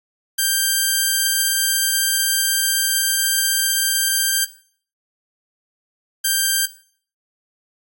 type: tone pair in turn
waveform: 5% pulse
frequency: 1579 / 1579 Hz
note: G6 / G6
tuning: +12 / +12 cents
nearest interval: unison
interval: 0 cents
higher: neither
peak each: -5 dBFS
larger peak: neither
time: 0.38-4.45 / 6.24-6.66 s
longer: first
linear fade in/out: 10 ms
effects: noise-tail reverb RT60 0.5 s tail -17 dB re dry + AAC 48 kbps